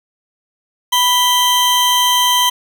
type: tone pair together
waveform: 40% pulse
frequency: 986 / 3130 Hz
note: B5 / G7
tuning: -3 / -3 cents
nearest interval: octave + minor sixth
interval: 2000 cents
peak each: -13 dBFS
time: 0.92-2.5 s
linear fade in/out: 10 ms
effects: none